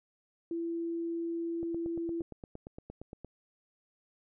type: tone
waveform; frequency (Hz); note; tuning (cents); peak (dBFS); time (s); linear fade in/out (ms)
sine; 335.4; E4; +30; -32; 0.51-2.22; 2
type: click train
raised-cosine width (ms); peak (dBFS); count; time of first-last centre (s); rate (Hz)
2; -30; 15; 1.63-3.247; 8.66
effects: none

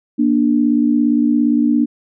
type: tone pair together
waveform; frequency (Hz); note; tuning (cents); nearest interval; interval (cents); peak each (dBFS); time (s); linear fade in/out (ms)
sine; 237.2 / 294.6; A#3 / D4; +30 / +6; major third; 376; -14; 0.18-1.86; 20
effects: none

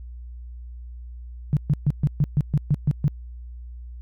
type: tone bursts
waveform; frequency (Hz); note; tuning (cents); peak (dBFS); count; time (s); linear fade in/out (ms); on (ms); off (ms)
sine; 145.8; D3; -12; -15; 10; 1.53-3.08; 0; 38; 130
effects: added 60 Hz sine -35 dBFS peak until 4.01 s

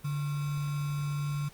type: tone with sample-and-hold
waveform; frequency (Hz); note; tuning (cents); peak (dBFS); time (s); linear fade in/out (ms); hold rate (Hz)
sine; 145.3; D3; -18; -29; 0.04-1.49; 10; 1225
effects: pink hiss -55 dBFS RMS until 1.53 s + Opus 32 kbps

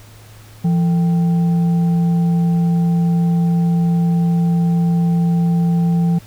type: tone with frequency modulation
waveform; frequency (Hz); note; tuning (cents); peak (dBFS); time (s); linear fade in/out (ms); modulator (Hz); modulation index
sine; 169.7; F3; -49; -12; 0.64-6.19; 10; 614; 0.2
effects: added 107 Hz sine -40 dBFS peak until 6.26 s + pink hiss -45 dBFS RMS until 6.26 s

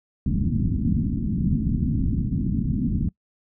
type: low-pass noise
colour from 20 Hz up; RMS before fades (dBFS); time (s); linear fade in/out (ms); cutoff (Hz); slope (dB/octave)
white; -23; 0.26-3.09; 2; 260; 48
effects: noise-tail reverb RT60 0.1 s tail -22 dB re dry

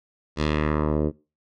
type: tone with low-pass filter sweep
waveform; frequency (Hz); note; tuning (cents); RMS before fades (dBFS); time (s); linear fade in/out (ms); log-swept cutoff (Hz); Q
10% pulse; 76; D#2; -40; -23; 0.36-1.12; 50; 5300 to 400; 1.4
effects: noise-tail reverb RT60 0.3 s tail -22 dB re dry

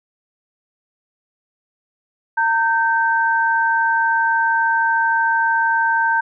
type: tone pair together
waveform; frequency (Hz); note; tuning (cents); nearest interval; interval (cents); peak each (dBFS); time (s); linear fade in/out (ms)
sine; 913 / 1556.6; A#5 / G6; -36 / -13; major sixth; 923; -17; 2.37-6.21; 10
effects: none

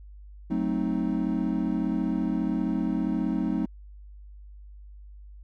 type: chord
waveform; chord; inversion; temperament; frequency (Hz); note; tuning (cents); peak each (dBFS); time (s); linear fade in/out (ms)
triangle; F# diminished seventh; none; equal with one note detuned; 185 / 220 / 261.6 / 312.2; F#3 / A3 / C4 / Eb4; 0 / 0 / 0 / +6; -28; 0.5-3.66; 10
effects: added 50 Hz sine -43 dBFS peak until 5.43 s

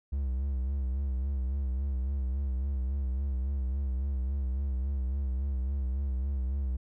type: tone with vibrato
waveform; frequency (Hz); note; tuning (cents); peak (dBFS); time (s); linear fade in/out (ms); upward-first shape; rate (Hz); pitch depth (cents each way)
triangle; 66.5; C2; +29; -26; 0.12-6.77; 10; sine; 3.6; 90
effects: none

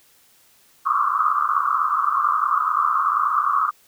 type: band-pass noise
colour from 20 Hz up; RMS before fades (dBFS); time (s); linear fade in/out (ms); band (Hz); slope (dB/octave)
pink; -20; 0.85-3.71; 20; 1100 to 1300; 96
effects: white hiss -56 dBFS RMS until 3.87 s

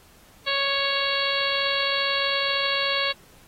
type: harmonic tone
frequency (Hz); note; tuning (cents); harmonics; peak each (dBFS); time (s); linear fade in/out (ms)
554.4; C#5; 0; 1 / 2 / 3 / 4 / 5 / 6 / 7 / 8; -30 / -30 / -30 / -30 / -30 / -30 / -30 / -30; 0.46-3.13; 20
effects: pink hiss -54 dBFS RMS until 3.47 s + AAC 48 kbps

